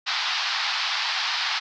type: band-pass noise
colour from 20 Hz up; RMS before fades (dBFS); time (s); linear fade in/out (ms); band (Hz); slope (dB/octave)
white; -26; 0.06-1.6; 20; 770 to 5000; 48
effects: none